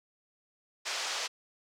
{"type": "band-pass noise", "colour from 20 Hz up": "white", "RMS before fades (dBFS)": -35, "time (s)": [0.85, 1.28], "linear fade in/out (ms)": 20, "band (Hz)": [480, 6200], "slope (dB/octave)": 24, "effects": []}